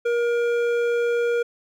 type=tone with hard clipping; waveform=sine; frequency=473.9 Hz; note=A#4; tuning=28 cents sharp; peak=-21 dBFS; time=0.05-1.43 s; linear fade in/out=10 ms; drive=10 dB; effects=none